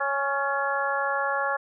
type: harmonic tone with a mistuned harmonic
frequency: 277.2 Hz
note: C#4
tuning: in tune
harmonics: 2 / 3 / 4 / 5 / 6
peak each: -30 / -30 / -30 / -30 / -30 dBFS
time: 0-1.57 s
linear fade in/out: 10 ms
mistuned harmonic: 6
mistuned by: +34 cents
effects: none